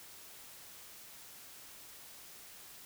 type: silence
effects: white hiss -53 dBFS RMS until 2.85 s